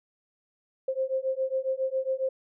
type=beating tone pair; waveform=sine; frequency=523.3 / 530.6 Hz; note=C5 / C5; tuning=0 / +24 cents; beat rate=7.3 Hz; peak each=-29 / -29 dBFS; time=0.88-2.29 s; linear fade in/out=5 ms; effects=none